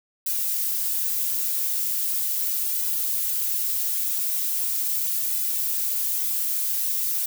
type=noise with flanger; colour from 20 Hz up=violet; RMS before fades=-25 dBFS; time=0.26-7.26 s; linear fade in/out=5 ms; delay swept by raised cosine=2 to 6.9 ms; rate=0.39 Hz; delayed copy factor=+0.75; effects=none